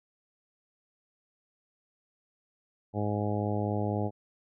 harmonic tone, 104 Hz, G#2, 3 cents sharp, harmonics 1 / 2 / 3 / 4 / 5 / 6 / 7 / 8, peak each -31 / -34 / -36 / -37 / -38 / -39 / -39 / -40 dBFS, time 2.93-4.11 s, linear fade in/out 50 ms, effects none

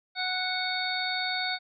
harmonic tone, 739 Hz, F#5, 2 cents flat, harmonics 1 / 2 / 3 / 5 / 6, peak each -34 / -34 / -34 / -34 / -34 dBFS, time 0.15-1.59 s, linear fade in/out 50 ms, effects none

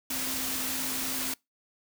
sine tone in noise, 261.6 Hz, C4, in tune, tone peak -40 dBFS, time 0.1-1.34 s, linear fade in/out 5 ms, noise white, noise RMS -32 dBFS, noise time 0.1-1.34 s, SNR -11 dB, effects noise-tail reverb RT60 0.2 s tail -25 dB re dry

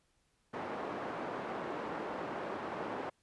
pink band-pass noise, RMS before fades -40 dBFS, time 0.53-3.1 s, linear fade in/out 10 ms, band 310 to 1200 Hz, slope 12 dB/octave, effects pink hiss -75 dBFS RMS until 3.22 s + resampled to 24000 Hz

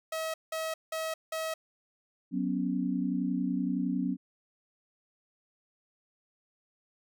sawtooth tone bursts, 641 Hz, E5, 49 cents flat, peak -28 dBFS, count 4, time 0.12-1.54 s, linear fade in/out 5 ms, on 220 ms, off 180 ms
sine chord, F# suspended fourth, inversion none, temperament just, 185 / 246.7 / 277.5 Hz, F#3 / B3 / C#4, 0 / -2 / +2 cents, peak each -32 dBFS, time 2.31-4.17 s, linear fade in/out 50 ms
effects none

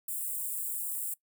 white high-pass noise, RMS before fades -35 dBFS, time 0.08-1.14 s, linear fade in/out 5 ms, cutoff 7600 Hz, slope 96 dB/octave, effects noise-tail reverb RT60 0.1 s tail -20 dB re dry

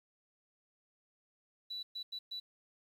sine tone bursts at uneven times, 3951 Hz, B7, in tune, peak -38 dBFS, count 4, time 1.7-1.83 / 1.95-2.03 / 2.12-2.19 / 2.31-2.4 s, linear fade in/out 10 ms, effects tanh soft clip ceiling -35 dBFS + 11-bit

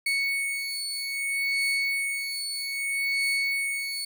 35% pulse beating tone pair, 2217 / 2217.62 Hz, C#7 / C#7, 0 / 0 cents, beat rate 0.62 Hz, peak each -28 / -27 dBFS, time 0.06-4.05 s, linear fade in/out 5 ms, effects none

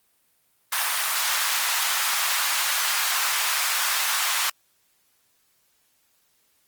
pink high-pass noise, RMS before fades -24 dBFS, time 0.72-4.5 s, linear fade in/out 5 ms, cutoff 960 Hz, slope 24 dB/octave, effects white hiss -66 dBFS RMS until 6.67 s + Opus 32 kbps

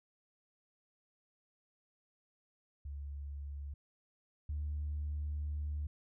sine tone pair in turn, 71.1 / 74.2 Hz, C#2 / D2, +45 / +18 cents, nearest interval minor second, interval 73 cents, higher second, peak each -40 / -34 dBFS, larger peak second, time 2.85-3.74 / 4.49-5.87 s, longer second, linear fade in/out 5 ms, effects tanh soft clip ceiling -31 dBFS

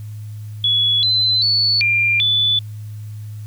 sine tone with pitch steps, 3386 / 4046 / 4447 / 2389 / 3476 Hz, G#7 / B7 / C#8 / D7 / A7, +33 / +41 / +5 / +29 / -22 cents, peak -13 dBFS, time 0.64-2.59 s, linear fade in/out 2 ms, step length 390 ms, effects added 106 Hz sine -28 dBFS peak until 3.46 s + white hiss -52 dBFS RMS until 3.46 s

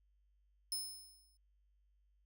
20% pulse tone with exponential decay, 5210 Hz, E8, 21 cents flat, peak -30 dBFS, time 0.72-1.37 s, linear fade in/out 1 ms, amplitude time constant 140 ms, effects added 50 Hz sine -70 dBFS peak until 2.25 s

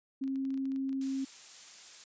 sine tone, 268.6 Hz, C4, 46 cents sharp, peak -31 dBFS, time 0.21-1.25 s, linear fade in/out 10 ms
clicks, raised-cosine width 0.2 ms, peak -39 dBFS, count 12, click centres 0.239 / 0.278 / 0.358 / 0.452 / 0.505 / 0.542 / 0.576 / 0.655 / 0.719 / 0.761 / 0.893 / 0.929 s
blue noise, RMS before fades -46 dBFS, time 1.01-2.04 s, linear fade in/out 2 ms
effects resampled to 16000 Hz

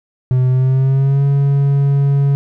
triangle tone with pitch glide, 127.7 to 140.06 Hz, C3 to C#3, -42 to +18 cents, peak -8 dBFS, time 0.31-2.35 s, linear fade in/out 0 ms, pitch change +160 cents, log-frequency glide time 0.49-1.24 s, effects none

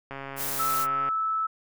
click train, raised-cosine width 0.5 ms, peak -22 dBFS, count 135, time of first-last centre 0.11-1.088 s, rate 137 Hz
blue noise, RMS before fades -31 dBFS, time 0.36-0.87 s, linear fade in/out 50 ms
sine tone, 1309 Hz, E6, 13 cents flat, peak -24 dBFS, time 0.59-1.47 s, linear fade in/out 10 ms
effects none

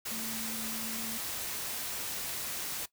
sine tone in noise, 224.9 Hz, A3, 38 cents sharp, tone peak -41 dBFS, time 0.11-1.18 s, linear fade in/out 10 ms, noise white, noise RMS -37 dBFS, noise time 0.05-2.86 s, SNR -7 dB, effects noise-tail reverb RT60 0.1 s tail -18 dB re dry

